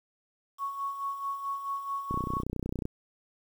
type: tone with tremolo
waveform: sine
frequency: 1108.7 Hz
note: C#6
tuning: in tune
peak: -29 dBFS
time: 0.58-2.43 s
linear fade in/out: 50 ms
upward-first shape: sine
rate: 4.6 Hz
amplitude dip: 60%
type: click train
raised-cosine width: 3 ms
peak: -20 dBFS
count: 24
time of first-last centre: 2.11-2.854 s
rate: 30.9 Hz
effects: 9-bit